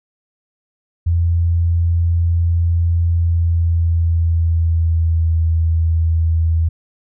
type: tone with pitch glide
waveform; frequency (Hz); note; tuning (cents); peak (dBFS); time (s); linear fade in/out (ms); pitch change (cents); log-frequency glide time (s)
sine; 84.8 to 81.77; E2 to E2; +50 to -13; -12; 1.06-6.69; 10; -63; 3.05-5.36
effects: none